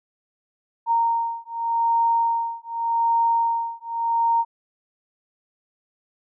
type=beating tone pair; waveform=sine; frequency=925 / 925.85 Hz; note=A#5 / A#5; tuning=-14 / -12 cents; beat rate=0.85 Hz; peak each=-22 dBFS; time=0.86-4.45 s; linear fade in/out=50 ms; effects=none